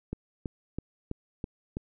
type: click train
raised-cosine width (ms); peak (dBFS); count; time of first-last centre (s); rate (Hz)
3; -20; 6; 0.13-1.769; 3.05
effects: none